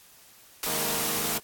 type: band-stop noise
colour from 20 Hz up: white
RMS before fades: -29 dBFS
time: 0.63-1.38 s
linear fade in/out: 2 ms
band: 120 to 300 Hz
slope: 48 dB/octave
type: chord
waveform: 10% pulse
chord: D# suspended fourth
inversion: none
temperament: equal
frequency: 155.56 / 207.7 / 233.1 Hz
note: D#3 / G#3 / A#3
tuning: 0 / 0 / 0 cents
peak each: -30 / -30 / -29 dBFS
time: 0.66-1.39 s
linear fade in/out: 5 ms
effects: white hiss -54 dBFS RMS until 1.43 s + AAC 64 kbps